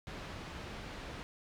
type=low-pass noise; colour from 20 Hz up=pink; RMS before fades=-45 dBFS; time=0.07-1.23 s; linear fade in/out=0 ms; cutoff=3800 Hz; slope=12 dB/octave; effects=none